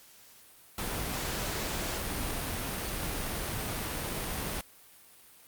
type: noise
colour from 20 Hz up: pink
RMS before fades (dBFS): -34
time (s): 0.78-4.61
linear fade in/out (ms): 2
effects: white hiss -56 dBFS RMS until 5.47 s + Opus 48 kbps